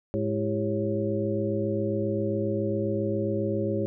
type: tone cluster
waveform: sine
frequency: 107 / 211.5 / 331.4 / 398.8 / 548 Hz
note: A2 / G#3 / E4 / G4 / C#5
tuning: -48 / +32 / +9 / +30 / -20 cents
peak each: -31 dBFS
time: 0.14-3.86 s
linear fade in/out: 0 ms
effects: none